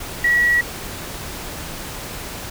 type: tone in noise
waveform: sine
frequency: 1927 Hz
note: B6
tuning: 43 cents flat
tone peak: -13 dBFS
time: 0.24-0.61 s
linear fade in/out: 5 ms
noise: pink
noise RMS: -31 dBFS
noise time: 0-2.5 s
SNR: +15 dB
effects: none